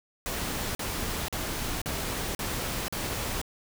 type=noise bursts; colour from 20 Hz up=pink; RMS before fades=-32 dBFS; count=6; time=0.26-3.415 s; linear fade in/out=0 ms; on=490 ms; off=43 ms; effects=none